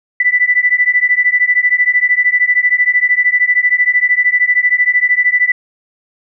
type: beating tone pair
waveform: sine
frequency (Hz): 1975.5 / 1988.5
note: B6 / B6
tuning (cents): 0 / +11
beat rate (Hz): 13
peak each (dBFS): -12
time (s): 0.2-5.52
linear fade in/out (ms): 5
effects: none